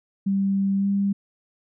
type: tone with pitch glide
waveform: sine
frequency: 196 to 198.85 Hz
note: G3 to G3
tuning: 0 to +25 cents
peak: -19 dBFS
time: 0.26-1.13 s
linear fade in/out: 10 ms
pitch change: +25 cents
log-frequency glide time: 0.77-0.87 s
effects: none